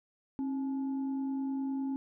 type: tone with frequency modulation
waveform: sine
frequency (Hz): 269.1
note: C4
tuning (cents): +49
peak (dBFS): -31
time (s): 0.39-1.96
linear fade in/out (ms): 0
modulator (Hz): 588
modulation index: 0.27
effects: none